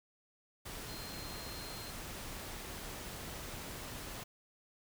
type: tone in noise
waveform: sine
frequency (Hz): 4186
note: C8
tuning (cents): 0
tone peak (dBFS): -50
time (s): 0.88-1.91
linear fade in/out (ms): 10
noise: pink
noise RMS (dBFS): -45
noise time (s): 0.65-4.24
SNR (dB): -8
effects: none